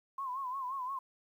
sine tone with vibrato, 1046.5 Hz, C6, in tune, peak -35 dBFS, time 0.18-0.99 s, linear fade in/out 5 ms, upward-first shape sine, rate 5.7 Hz, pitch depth 98 cents each way, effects 11-bit

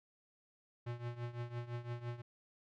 square tone with tremolo, 119.8 Hz, A#2, 48 cents sharp, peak -38 dBFS, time 0.86-2.22 s, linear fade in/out 10 ms, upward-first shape triangle, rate 5.9 Hz, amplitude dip 85%, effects low-pass 3000 Hz 12 dB/octave

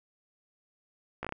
slowing click train, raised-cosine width 0.5 ms, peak -20 dBFS, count 5, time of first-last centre 1.23-1.324 s, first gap 16 ms, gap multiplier 1.26, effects none

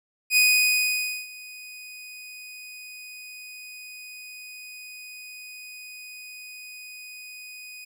sawtooth tone with ADSR envelope, 2489 Hz, D#7, in tune, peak -12 dBFS, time 0.3-7.85 s, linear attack 66 ms, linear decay 900 ms, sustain -24 dB, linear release 11 ms, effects none

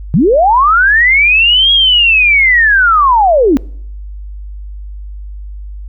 sine linear two-way sweep, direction up then down, 129.6 to 3312 to 247.9 Hz, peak -5 dBFS, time 0.14-3.57 s, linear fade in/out 0 ms, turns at 1.72 s, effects noise-tail reverb RT60 0.7 s tail -26 dB re dry + added 50 Hz sine -23 dBFS peak until 5.88 s

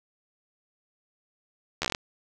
slowing click train, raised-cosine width 0.2 ms, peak -10 dBFS, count 8, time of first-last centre 1.82-1.949 s, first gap 12 ms, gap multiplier 1.14, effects none

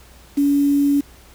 sine tone with quantisation, 284 Hz, C#4, 42 cents sharp, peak -13 dBFS, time 0.37-1.01 s, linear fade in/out 10 ms, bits 6, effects added 60 Hz sine -47 dBFS peak until 1.34 s + pink hiss -48 dBFS RMS until 1.34 s

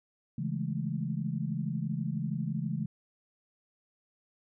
sine chord, A major seventh, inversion first, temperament equal, 138.59 / 164.81 / 207.7 / 220 Hz, C#3 / E3 / G#3 / A3, 0 / 0 / 0 / 0 cents, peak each -35 / -34 / -37 / -39 dBFS, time 0.38-2.86 s, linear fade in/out 5 ms, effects none

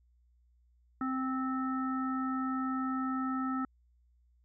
harmonic tone, 261.6 Hz, C4, in tune, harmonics 1 / 3 / 5 / 7, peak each -32 / -44 / -36 / -49 dBFS, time 1.01-3.65 s, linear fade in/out 2 ms, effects added 60 Hz sine -64 dBFS peak until 4.44 s

